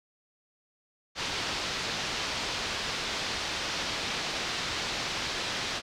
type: low-pass noise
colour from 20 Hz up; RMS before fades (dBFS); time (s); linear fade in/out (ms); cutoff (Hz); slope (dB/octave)
white; -33; 1.15-5.82; 50; 5100; 24
effects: none